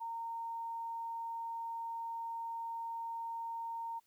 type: tone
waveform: sine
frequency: 920 Hz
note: A#5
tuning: 23 cents flat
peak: -38 dBFS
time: 0-4 s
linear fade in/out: 20 ms
effects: white hiss -75 dBFS RMS until 4.06 s